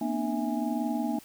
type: tone cluster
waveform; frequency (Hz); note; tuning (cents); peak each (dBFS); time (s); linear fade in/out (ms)
sine; 234.3 / 255.4 / 299.8 / 657 / 825; A#3 / C4 / D4 / E5 / G#5; +9 / -42 / +36 / -6 / -12; -30 / -35 / -32 / -38 / -36; 0.01-1.19; 5
effects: white hiss -53 dBFS RMS until 1.24 s